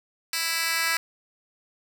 10% pulse tone with high-pass filter sweep, 329.6 Hz, E4, in tune, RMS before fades -26 dBFS, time 0.33-0.97 s, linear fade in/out 2 ms, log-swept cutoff 3100 to 1900 Hz, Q 1.1, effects none

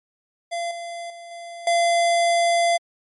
square tone with level steps, 685 Hz, F5, 34 cents flat, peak -25 / -31 / -38 / -35 / -17 dBFS, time 0.51-2.78 s, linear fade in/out 20 ms, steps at 0.71 / 1.1 / 1.31 / 1.67 s, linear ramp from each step 2 ms, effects MP3 48 kbps

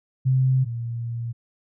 sine tone pair in turn, 130.5 / 117.19 Hz, C3 / A#2, -4 / +10 cents, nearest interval major second, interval 186 cents, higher first, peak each -16 / -26 dBFS, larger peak first, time 0.25-0.65 / 0.65-1.33 s, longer second, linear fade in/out 20 ms, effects none

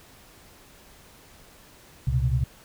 sine tone cluster, 67.7 / 120.4 / 131.1 Hz, C#2 / B2 / C3, -40 / -44 / +4 cents, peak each -25 dBFS, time 2.07-2.44 s, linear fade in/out 5 ms, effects pink hiss -52 dBFS RMS until 2.64 s

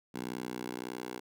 10% pulse tone with high-pass filter sweep, 61.74 Hz, B1, in tune, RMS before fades -40 dBFS, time 0.14-1.2 s, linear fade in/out 10 ms, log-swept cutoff 220 to 380 Hz, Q 1.2, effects none

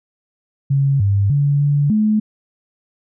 sine tone with pitch steps, 138.3 / 99.8 / 142.8 / 144.2 / 214.2 Hz, C#3 / G2 / D3 / D3 / A3, -4 / +32 / -48 / -31 / -46 cents, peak -12 dBFS, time 0.7-2.2 s, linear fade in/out 10 ms, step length 300 ms, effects none

